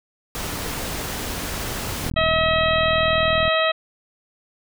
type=noise; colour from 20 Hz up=pink; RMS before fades=-28 dBFS; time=0.35-2.1 s; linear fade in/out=0 ms
type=click train; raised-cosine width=5 ms; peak=-17 dBFS; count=59; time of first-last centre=2.04-3.479 s; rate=40.3 Hz
type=harmonic tone; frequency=641 Hz; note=E5; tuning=49 cents flat; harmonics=1 / 2 / 3 / 4 / 5 / 6; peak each=-20 / -23 / -25 / -26 / -27 / -28 dBFS; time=2.16-3.72 s; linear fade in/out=10 ms
effects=none